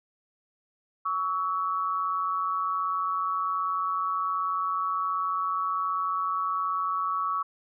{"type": "tone pair together", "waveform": "sine", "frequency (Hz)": [1126.3, 1305], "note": ["C#6", "E6"], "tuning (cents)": [27, -18], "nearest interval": "minor third", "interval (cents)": 255, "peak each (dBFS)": [-27, -30], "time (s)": [1.05, 7.43], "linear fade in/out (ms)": 10, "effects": []}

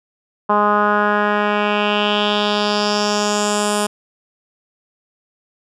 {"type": "tone with low-pass filter sweep", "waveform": "10% pulse", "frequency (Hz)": 207.7, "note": "G#3", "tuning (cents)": 0, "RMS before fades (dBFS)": -17, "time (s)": [0.49, 3.87], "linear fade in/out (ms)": 10, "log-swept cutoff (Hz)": [1100, 9600], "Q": 3.3, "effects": []}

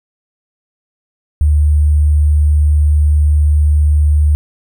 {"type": "tone with sample-and-hold", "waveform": "sine", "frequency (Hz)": 74.6, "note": "D2", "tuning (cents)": 28, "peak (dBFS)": -7, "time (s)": [1.41, 4.35], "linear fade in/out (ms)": 0, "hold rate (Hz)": 8820, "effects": []}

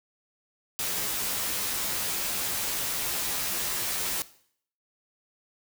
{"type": "noise with comb filter", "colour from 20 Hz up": "white", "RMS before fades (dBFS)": -30, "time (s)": [0.79, 4.22], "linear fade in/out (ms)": 0, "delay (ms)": 13, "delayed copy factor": -0.7, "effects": ["noise-tail reverb RT60 0.6 s tail -17 dB re dry"]}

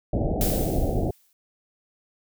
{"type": "low-pass noise", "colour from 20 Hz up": "pink", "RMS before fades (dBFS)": -24, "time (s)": [0.13, 1.11], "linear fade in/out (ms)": 5, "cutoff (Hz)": 760, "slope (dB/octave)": 96}
{"type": "noise with exponential decay", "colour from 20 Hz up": "blue", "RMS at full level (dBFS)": -26, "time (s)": [0.41, 1.33], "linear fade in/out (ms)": 1, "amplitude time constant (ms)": 200}
{"effects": []}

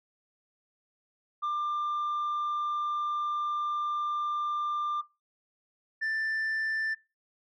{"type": "tone pair in turn", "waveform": "sine", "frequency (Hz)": [1192, 1771.1], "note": ["D6", "A6"], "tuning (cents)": [25, 11], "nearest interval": "perfect fifth", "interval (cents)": 686, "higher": "second", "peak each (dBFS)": -25, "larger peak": "neither", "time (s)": [[1.42, 5.02], [6.01, 6.95]], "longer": "first", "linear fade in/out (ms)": 20, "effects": ["noise-tail reverb RT60 0.3 s tail -25 dB re dry", "tanh soft clip ceiling -27 dBFS"]}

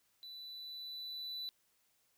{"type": "tone with level ramp", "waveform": "triangle", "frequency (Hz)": 3979, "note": "B7", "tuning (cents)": 12, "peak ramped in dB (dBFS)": [-46, -38], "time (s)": [0.23, 1.49], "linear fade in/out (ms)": 0, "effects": ["white hiss -75 dBFS RMS until 2.17 s"]}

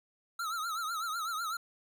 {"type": "tone with vibrato", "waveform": "square", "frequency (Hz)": 1317, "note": "E6", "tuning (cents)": -2, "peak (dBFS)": -34, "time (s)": [0.39, 1.57], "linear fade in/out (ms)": 5, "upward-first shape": "triangle", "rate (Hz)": 8, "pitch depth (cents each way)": 130, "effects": []}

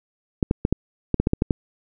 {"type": "clicks", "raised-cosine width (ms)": 3, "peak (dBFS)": -5, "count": 10, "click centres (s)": [0.428, 0.511, 0.651, 0.726, 1.143, 1.2, 1.271, 1.334, 1.421, 1.508], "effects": []}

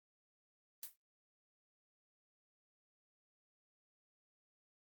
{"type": "noise with exponential decay", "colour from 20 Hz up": "blue", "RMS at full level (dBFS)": -41, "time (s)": [0.83, 0.96], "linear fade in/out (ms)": 1, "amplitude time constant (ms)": 27, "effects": ["noise-tail reverb RT60 0.1 s tail -18 dB re dry", "Opus 32 kbps"]}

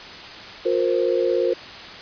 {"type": "chord", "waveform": "sine", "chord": "F suspended fourth", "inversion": "none", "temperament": "equal with one note detuned", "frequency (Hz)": [357.2, 466.2, 523.3], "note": ["F4", "Bb4", "C5"], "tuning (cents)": [39, 0, 0], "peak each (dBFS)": -22, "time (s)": [0.65, 1.54], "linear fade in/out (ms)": 10, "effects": ["white hiss -37 dBFS RMS until 2.01 s", "resampled to 11025 Hz"]}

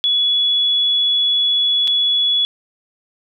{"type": "tone with dropouts", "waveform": "sine", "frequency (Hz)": 3394, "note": "G#7", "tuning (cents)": 37, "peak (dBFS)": -13, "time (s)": [0.04, 2.45], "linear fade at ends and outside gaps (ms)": 0, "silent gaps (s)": [1.874, 1.878], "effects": []}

